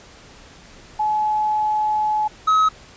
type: tone pair in turn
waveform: sine / triangle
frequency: 853 / 1278.1 Hz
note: G#5 / D#6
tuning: +46 / +46 cents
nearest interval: perfect fifth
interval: 700 cents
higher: second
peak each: -17 / -11 dBFS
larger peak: second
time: 0.99-2.28 / 2.47-2.69 s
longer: first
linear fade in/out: 10 ms
effects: pink hiss -45 dBFS RMS until 2.96 s + resampled to 16000 Hz